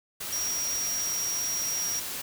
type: tone in noise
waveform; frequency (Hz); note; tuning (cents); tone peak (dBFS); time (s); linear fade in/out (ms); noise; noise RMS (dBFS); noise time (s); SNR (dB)
sine; 5680; F8; +28; -28; 0.32-2; 10; white; -35; 0.2-2.22; +4
effects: none